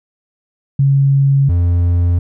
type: tone pair in turn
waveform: sine / triangle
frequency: 138.1 / 87 Hz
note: C#3 / F2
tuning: -6 / -6 cents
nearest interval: minor sixth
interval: 800 cents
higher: first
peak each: -8 dBFS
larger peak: neither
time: 0.79-1.49 / 1.49-2.19 s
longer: neither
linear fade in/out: 5 ms
effects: none